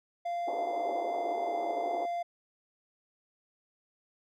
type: tone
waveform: triangle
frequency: 693 Hz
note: F5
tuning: 14 cents flat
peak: -29 dBFS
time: 0.25-2.23 s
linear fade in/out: 10 ms
type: band-pass noise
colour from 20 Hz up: white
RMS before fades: -37 dBFS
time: 0.47-2.06 s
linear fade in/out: 10 ms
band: 300 to 850 Hz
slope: 48 dB/octave
effects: none